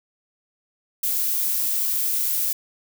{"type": "noise", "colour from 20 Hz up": "violet", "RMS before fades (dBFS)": -23, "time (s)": [1.03, 2.53], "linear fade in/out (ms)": 5, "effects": []}